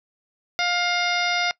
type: harmonic tone with a mistuned harmonic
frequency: 706 Hz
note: F5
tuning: 19 cents sharp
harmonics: 1 / 2 / 3 / 4 / 5 / 6 / 7 / 8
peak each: -26 / -27 / -25 / -33 / -30 / -37 / -30 / -37 dBFS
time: 0.59-1.51 s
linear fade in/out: 0 ms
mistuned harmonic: 5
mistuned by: +46 cents
effects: noise-tail reverb RT60 0.1 s tail -21 dB re dry